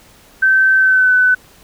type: tone with pitch glide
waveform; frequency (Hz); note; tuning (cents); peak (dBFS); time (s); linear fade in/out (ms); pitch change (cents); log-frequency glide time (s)
sine; 1545 to 1503.6; G6 to F#6; -26 to +27; -8; 0.42-1.35; 10; -47; 0.77-1.13
effects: pink hiss -46 dBFS RMS until 1.63 s